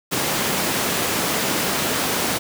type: high-pass noise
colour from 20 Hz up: pink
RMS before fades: -22 dBFS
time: 0.11-2.39 s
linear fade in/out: 20 ms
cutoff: 180 Hz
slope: 12 dB/octave
effects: none